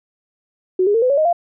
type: tone with pitch steps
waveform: sine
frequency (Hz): 370 / 410.5 / 455.5 / 505.4 / 560.8 / 622.3 / 690.4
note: F#4 / G#4 / A#4 / B4 / C#5 / D#5 / F5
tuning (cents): 0 / -20 / -40 / +40 / +20 / 0 / -20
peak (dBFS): -12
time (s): 0.79-1.329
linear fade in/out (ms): 5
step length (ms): 77
effects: none